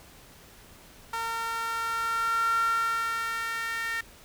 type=tone with high-pass filter sweep; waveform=sawtooth; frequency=457 Hz; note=A#4; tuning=34 cents flat; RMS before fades=-29 dBFS; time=1.13-4.01 s; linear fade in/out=5 ms; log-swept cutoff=1100 to 1700 Hz; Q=9.5; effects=pink hiss -52 dBFS RMS until 4.24 s